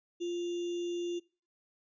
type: tone with sample-and-hold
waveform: sine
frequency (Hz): 347.8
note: F4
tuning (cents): -7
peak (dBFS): -32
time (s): 0.2-1.2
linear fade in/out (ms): 20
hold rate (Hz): 3150
effects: noise-tail reverb RT60 0.4 s tail -23 dB re dry + resampled to 16000 Hz